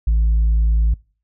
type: tone with tanh clipping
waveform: sine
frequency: 55 Hz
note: A1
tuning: in tune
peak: -13 dBFS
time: 0.07-0.94 s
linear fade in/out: 5 ms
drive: 1 dB
effects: noise-tail reverb RT60 0.4 s tail -24 dB re dry